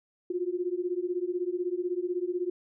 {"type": "beating tone pair", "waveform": "sine", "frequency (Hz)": [349.2, 365.2], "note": ["F4", "F#4"], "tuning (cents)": [0, -23], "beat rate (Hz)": 16, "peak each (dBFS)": -31, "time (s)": [0.3, 2.5], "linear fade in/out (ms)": 5, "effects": []}